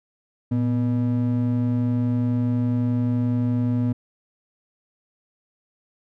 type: ring-modulated tone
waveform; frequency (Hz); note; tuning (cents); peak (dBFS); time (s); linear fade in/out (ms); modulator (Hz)
triangle; 181.5; F#3; -33; -14; 0.51-3.93; 10; 65.9
effects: none